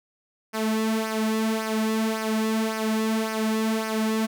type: tone with flanger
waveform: sawtooth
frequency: 220 Hz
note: A3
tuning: in tune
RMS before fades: -25 dBFS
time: 0.53-4.27 s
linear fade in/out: 20 ms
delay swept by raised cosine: 0.26 to 3.26 ms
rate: 1.8 Hz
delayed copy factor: -0.65
effects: none